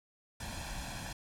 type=noise with comb filter; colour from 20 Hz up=pink; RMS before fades=-41 dBFS; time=0.4-1.13 s; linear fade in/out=5 ms; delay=1.2 ms; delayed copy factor=+0.75; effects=low-pass 10000 Hz 12 dB/octave